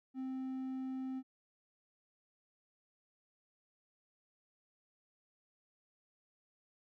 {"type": "tone", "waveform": "triangle", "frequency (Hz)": 261.6, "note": "C4", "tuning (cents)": 0, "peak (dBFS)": -36, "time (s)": [0.14, 1.23], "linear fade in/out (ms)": 50, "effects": []}